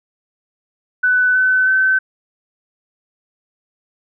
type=tone with pitch steps; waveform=sine; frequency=1497 / 1514.4 / 1532 Hz; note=F#6 / F#6 / G6; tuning=+20 / +40 / -40 cents; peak=-11 dBFS; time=1.03-1.99 s; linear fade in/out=10 ms; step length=320 ms; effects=none